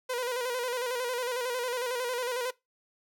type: tone with vibrato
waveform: sawtooth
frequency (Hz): 493.9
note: B4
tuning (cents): 0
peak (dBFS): -26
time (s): 0.09-2.51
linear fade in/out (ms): 10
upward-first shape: square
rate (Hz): 11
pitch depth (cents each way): 56
effects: noise-tail reverb RT60 0.2 s tail -21 dB re dry